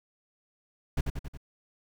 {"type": "noise with echo", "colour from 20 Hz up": "brown", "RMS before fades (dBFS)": -26, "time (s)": [0.97, 1.01], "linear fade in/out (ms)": 5, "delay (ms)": 91, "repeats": 4, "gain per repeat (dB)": -4, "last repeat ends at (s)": 1.374, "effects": []}